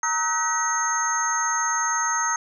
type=tone cluster; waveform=sine; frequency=931 / 1277 / 1505 / 1921 / 6410 Hz; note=A#5 / D#6 / F#6 / B6 / G8; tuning=-2 / +45 / +29 / -48 / +38 cents; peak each=-27 / -26 / -32 / -31 / -25 dBFS; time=0.03-2.36 s; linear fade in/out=2 ms; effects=none